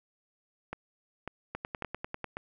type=two click trains; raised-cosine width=0.5 ms; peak=-21 / -20 dBFS; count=4 / 8; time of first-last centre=0.73-2.369 / 1.55-2.243 s; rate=1.83 / 10.1 Hz; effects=none